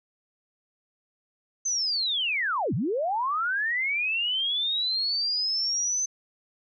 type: linear two-way sweep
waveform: sine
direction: down then up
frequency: 6272 to 97.9 to 6200 Hz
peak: -24 dBFS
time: 1.65-6.06 s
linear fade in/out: 10 ms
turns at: 2.74 s
effects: none